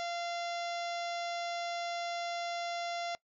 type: harmonic tone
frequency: 690 Hz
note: F5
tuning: 21 cents flat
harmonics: 1 / 2 / 3 / 4 / 5 / 6 / 7 / 8 / 9 / 10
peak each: -36 / -45 / -44 / -50 / -47 / -50 / -51 / -51 / -57 / -56 dBFS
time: 0-3.15 s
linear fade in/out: 0 ms
effects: noise-tail reverb RT60 0.1 s tail -21 dB re dry